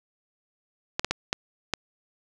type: clicks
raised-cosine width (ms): 0.2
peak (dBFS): -7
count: 5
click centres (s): 0.995 / 1.046 / 1.11 / 1.329 / 1.737
effects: none